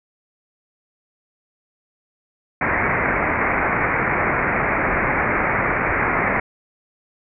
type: low-pass noise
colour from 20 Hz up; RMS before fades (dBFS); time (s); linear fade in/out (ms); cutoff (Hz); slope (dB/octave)
white; -20; 2.61-6.4; 5; 2300; 96
effects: none